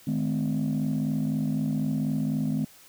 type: tone cluster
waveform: sine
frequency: 154 / 213.1 / 257.1 Hz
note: D#3 / G#3 / C4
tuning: -17 / +45 / -30 cents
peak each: -27 dBFS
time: 0.07-2.65 s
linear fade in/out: 5 ms
effects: tanh soft clip ceiling -20 dBFS + white hiss -53 dBFS RMS until 2.88 s